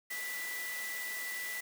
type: tone in noise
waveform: sine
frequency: 1975.5 Hz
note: B6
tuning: in tune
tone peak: -38 dBFS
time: 0.1-1.61 s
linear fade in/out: 10 ms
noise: white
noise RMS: -43 dBFS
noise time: 0.1-1.61 s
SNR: +2 dB
effects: high-pass 300 Hz 12 dB/octave